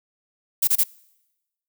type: noise bursts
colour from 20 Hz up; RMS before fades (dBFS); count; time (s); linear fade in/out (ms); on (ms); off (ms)
violet; -18; 3; 0.62-0.838; 10; 56; 25
effects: noise-tail reverb RT60 1.0 s tail -25 dB re dry